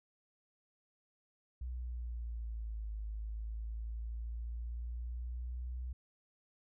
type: linear two-way sweep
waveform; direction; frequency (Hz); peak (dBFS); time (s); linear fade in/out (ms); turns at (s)
sine; down then up; 62.4 to 52.8 to 62.4; -38; 1.61-5.93; 5; 2.95
effects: none